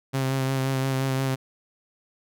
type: tone with vibrato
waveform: sawtooth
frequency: 133.3 Hz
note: C3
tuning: 33 cents sharp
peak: -19 dBFS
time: 0.13-1.36 s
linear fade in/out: 20 ms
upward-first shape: sine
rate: 5.7 Hz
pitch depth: 23 cents each way
effects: none